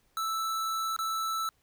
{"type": "tone with dropouts", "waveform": "square", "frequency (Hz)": 1318.5, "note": "E6", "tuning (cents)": 0, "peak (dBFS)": -30, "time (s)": [0.17, 1.49], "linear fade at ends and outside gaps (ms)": 1, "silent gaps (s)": [0.964, 0.989], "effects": ["pink hiss -70 dBFS RMS until 1.62 s"]}